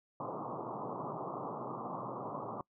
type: band-pass noise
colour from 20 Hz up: white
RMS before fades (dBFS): -41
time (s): 0.2-2.61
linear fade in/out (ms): 2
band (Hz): 110 to 1200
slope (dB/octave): 96
effects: noise-tail reverb RT60 0.1 s tail -24 dB re dry